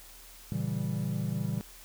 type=chord; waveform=triangle; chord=A# diminished seventh; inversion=none; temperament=equal with one note detuned; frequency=116.54 / 140.2 / 164.81 / 196 Hz; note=A#2 / C#3 / E3 / G3; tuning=0 / +20 / 0 / 0 cents; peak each=-33 dBFS; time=0.52-1.61 s; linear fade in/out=0 ms; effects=added 40 Hz sine -54 dBFS peak until 1.84 s + white hiss -52 dBFS RMS until 1.84 s